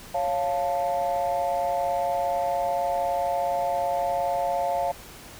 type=chord; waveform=sine; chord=Db augmented; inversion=none; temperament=equal; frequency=554.4 / 698.5 / 880 Hz; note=Db5 / F5 / A5; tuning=0 / 0 / 0 cents; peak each=-27 / -24 / -29 dBFS; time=0.14-4.92 s; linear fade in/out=10 ms; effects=tanh soft clip ceiling -17 dBFS + pink hiss -44 dBFS RMS until 5.39 s